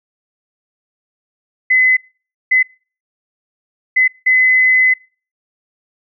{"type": "tone bursts at uneven times", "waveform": "sine", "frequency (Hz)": 2027, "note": "B6", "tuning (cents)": 45, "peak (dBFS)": -8, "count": 4, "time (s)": [[1.7, 1.97], [2.51, 2.63], [3.96, 4.08], [4.26, 4.94]], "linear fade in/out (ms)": 10, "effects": ["noise-tail reverb RT60 0.4 s tail -26 dB re dry"]}